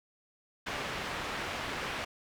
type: low-pass noise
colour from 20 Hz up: white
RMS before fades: -37 dBFS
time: 0.66-2.05 s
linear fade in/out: 10 ms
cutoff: 2300 Hz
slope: 12 dB/octave
effects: none